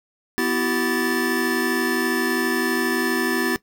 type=tone cluster; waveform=square; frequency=248.3 / 331.3 / 383.5 / 1753 Hz; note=B3 / E4 / G4 / A6; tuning=+9 / +9 / -38 / -7 cents; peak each=-26 dBFS; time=0.38-3.56 s; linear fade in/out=0 ms; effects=noise-tail reverb RT60 0.1 s tail -17 dB re dry